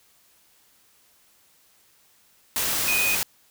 sine tone in noise, 2489 Hz, D#7, in tune, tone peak -22 dBFS, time 2.88-3.15 s, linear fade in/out 0 ms, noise white, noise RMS -25 dBFS, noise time 2.56-3.23 s, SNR 0 dB, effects white hiss -60 dBFS RMS until 3.5 s

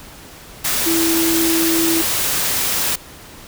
sine tone in noise, 329.6 Hz, E4, in tune, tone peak -16 dBFS, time 0.86-2.02 s, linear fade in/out 10 ms, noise white, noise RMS -19 dBFS, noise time 0.64-2.96 s, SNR 0 dB, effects pink hiss -39 dBFS RMS until 3.47 s

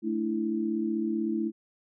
sine chord, A suspended fourth, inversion none, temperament equal, 220 / 293.7 / 329.6 Hz, A3 / D4 / E4, 0 / 0 / 0 cents, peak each -30 / -35 / -29 dBFS, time 0.02-1.52 s, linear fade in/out 50 ms, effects none

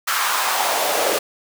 pink noise with high-pass filter sweep, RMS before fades -20 dBFS, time 0.07-1.19 s, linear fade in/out 10 ms, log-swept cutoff 1300 to 480 Hz, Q 2.5, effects none

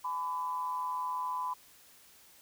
sine tone with amplitude modulation, 1005 Hz, B5, 30 cents sharp, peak -29 dBFS, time 0.04-1.54 s, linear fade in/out 10 ms, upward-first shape sine, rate 160 Hz, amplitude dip 65%, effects white hiss -59 dBFS RMS until 2.41 s

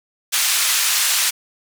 white band-pass noise, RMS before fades -18 dBFS, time 0.32-1.31 s, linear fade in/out 20 ms, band 1400 to 9800 Hz, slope 12 dB/octave, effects none

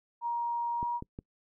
sine tone with pitch glide, 944 to 953.3 Hz, A#5 to A#5, +22 to +39 cents, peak -29 dBFS, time 0.21-1.01 s, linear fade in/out 50 ms, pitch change +17 cents, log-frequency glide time 0.76-0.85 s
clicks, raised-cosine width 3 ms, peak -27 dBFS, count 3, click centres 0.829 / 1.024 / 1.189 s
effects noise-tail reverb RT60 0.1 s tail -25 dB re dry

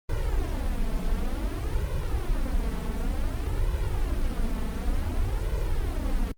brown noise with flanger, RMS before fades -26 dBFS, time 0.09-6.32 s, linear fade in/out 5 ms, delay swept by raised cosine 2 to 4.6 ms, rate 0.55 Hz, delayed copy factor +1, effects Opus 32 kbps

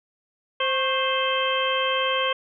harmonic tone with a mistuned harmonic, 523.3 Hz, C5, in tune, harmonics 1 / 2 / 3 / 4 / 5 / 6, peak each -26 / -26 / -31 / -32 / -30 / -27 dBFS, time 0.6-2.33 s, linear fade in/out 5 ms, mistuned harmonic 2, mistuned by +68 cents, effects none

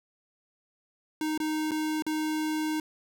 square tone with dropouts, 310 Hz, D#4, 6 cents flat, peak -28 dBFS, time 1.21-2.8 s, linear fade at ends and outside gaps 2 ms, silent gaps 1.377-1.401 / 1.71-1.716 / 2.023-2.065 s, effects none

